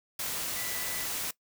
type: tone in noise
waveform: sine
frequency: 1981 Hz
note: B6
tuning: 5 cents sharp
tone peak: -42 dBFS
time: 0.56-1.06 s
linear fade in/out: 5 ms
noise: white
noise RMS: -34 dBFS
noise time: 0.19-1.31 s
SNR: -11 dB
effects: noise-tail reverb RT60 0.1 s tail -20 dB re dry